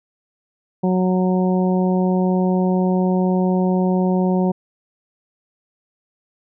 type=harmonic tone; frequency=184.2 Hz; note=F#3; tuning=7 cents flat; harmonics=1 / 2 / 3 / 4 / 5; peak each=-16 / -22 / -26 / -28 / -30 dBFS; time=0.83-4.52 s; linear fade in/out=10 ms; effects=none